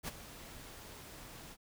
pink noise with ADSR envelope, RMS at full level -38 dBFS, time 0.03-1.57 s, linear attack 47 ms, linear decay 24 ms, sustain -13 dB, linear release 51 ms, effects none

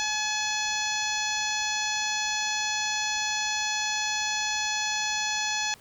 harmonic tone, 851 Hz, G#5, 42 cents sharp, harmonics 1 / 2 / 3 / 4 / 5 / 6 / 7 / 8, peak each -33 / -33 / -33 / -34 / -35 / -39 / -33 / -38 dBFS, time 0-5.74 s, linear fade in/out 0 ms, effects pink hiss -54 dBFS RMS until 5.8 s

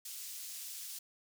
pink high-pass noise, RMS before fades -45 dBFS, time 0.05-0.99 s, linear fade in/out 5 ms, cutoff 5300 Hz, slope 12 dB/octave, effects none

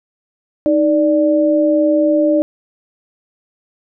sine tone pair together, 311.1 / 587.3 Hz, D#4 / D5, 0 / 0 cents, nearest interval major seventh, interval 1100 cents, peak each -13 dBFS, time 0.66-2.42 s, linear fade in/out 0 ms, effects none

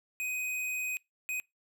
square tone bursts at uneven times, 2505 Hz, D#7, 11 cents sharp, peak -33 dBFS, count 2, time 0.2-0.97 / 1.29-1.4 s, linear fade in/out 0 ms, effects noise-tail reverb RT60 0.2 s tail -24 dB re dry

